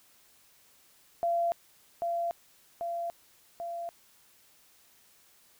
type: tone with echo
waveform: sine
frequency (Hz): 684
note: F5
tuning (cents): -36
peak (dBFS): -25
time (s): 1.23-1.52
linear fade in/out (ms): 0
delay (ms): 790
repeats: 3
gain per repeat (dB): -3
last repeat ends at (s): 3.89
effects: white hiss -62 dBFS RMS until 5.59 s